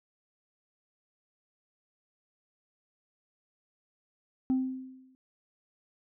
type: tone with exponential decay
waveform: sine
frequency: 260 Hz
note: C4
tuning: 11 cents flat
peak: -20 dBFS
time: 4.5-5.15 s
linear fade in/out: 0 ms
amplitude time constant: 140 ms
effects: tanh soft clip ceiling -22 dBFS

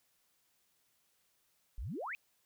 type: exponential sweep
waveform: sine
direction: up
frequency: 41 to 2637 Hz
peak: -38 dBFS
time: 1.78-2.15 s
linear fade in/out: 0 ms
effects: white hiss -75 dBFS RMS until 2.45 s

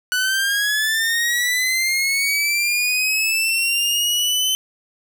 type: linear sweep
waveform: sawtooth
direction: up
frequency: 1480 to 3062 Hz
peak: -14 dBFS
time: 0.12-4.55 s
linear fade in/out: 0 ms
effects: none

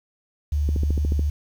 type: tone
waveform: sine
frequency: 73.42 Hz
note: D2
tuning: in tune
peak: -19 dBFS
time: 0.52-1.3 s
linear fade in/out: 5 ms
type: click train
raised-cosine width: 3 ms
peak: -15 dBFS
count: 8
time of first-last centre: 0.69-1.194 s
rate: 13.9 Hz
effects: 8-bit

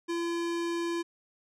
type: tone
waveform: square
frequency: 340 Hz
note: F4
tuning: 46 cents flat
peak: -30 dBFS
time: 0.08-1.03 s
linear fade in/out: 20 ms
effects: low-pass 8000 Hz 12 dB/octave

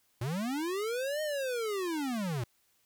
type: linear two-way sweep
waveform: square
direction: up then down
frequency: 110 to 622.3 to 110 Hz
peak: -32 dBFS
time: 0.21-2.44 s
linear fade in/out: 5 ms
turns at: 1.22 s
effects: white hiss -71 dBFS RMS until 2.85 s

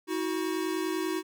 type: tone pair together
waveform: square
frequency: 319.4 / 369.5 Hz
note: D#4 / F#4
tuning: +45 / -2 cents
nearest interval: minor third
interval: 253 cents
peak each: -32 / -32 dBFS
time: 0.07-1.23 s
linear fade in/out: 50 ms
effects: none

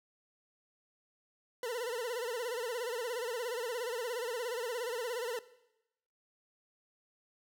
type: tone with vibrato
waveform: 40% pulse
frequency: 474.1 Hz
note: A#4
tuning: 29 cents sharp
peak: -34 dBFS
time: 1.63-5.39 s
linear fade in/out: 2 ms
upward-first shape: sine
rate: 17 Hz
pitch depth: 120 cents each way
effects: noise-tail reverb RT60 0.9 s tail -18 dB re dry

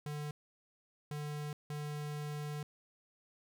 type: tone bursts at uneven times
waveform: square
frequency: 148.4 Hz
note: D3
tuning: 18 cents sharp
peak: -39 dBFS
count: 3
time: 0.06-0.31 / 1.11-1.53 / 1.7-2.63 s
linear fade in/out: 2 ms
effects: none

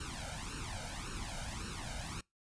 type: noise with flanger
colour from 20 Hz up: pink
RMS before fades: -42 dBFS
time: 0-2.21 s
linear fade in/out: 5 ms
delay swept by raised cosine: 0.72 to 1.36 ms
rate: 1.8 Hz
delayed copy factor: +0.9
effects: noise-tail reverb RT60 0.2 s tail -25 dB re dry + resampled to 22050 Hz

